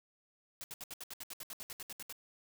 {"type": "noise bursts", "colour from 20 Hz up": "white", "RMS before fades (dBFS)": -45, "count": 16, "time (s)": [0.61, 2.125], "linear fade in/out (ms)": 0, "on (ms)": 30, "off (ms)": 69, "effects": []}